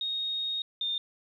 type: tone pair in turn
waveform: sine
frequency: 3729 / 3627 Hz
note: A#7 / A#7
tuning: 0 / -48 cents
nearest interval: unison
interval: 48 cents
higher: first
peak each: -29 / -28 dBFS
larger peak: second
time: 0.01-0.62 / 0.81-0.98 s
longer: first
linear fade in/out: 2 ms
effects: 11-bit